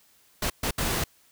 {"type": "noise bursts at uneven times", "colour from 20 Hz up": "pink", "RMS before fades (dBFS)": -27, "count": 3, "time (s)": [[0.42, 0.5], [0.63, 0.71], [0.78, 1.04]], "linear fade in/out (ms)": 5, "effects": ["white hiss -61 dBFS RMS until 1.31 s"]}